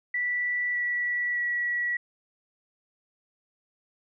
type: tone with pitch steps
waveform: sine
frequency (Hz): 1963 / 1948.3 / 1933.7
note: B6 / B6 / B6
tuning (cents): -11 / -24 / -37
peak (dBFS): -25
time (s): 0.14-1.97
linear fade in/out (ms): 5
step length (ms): 610
effects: none